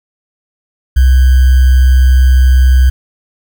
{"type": "tone with sample-and-hold", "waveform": "sine", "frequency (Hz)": 64.3, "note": "C2", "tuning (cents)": -30, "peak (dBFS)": -3, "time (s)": [0.96, 2.9], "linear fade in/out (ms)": 10, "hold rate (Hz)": 1575, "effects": []}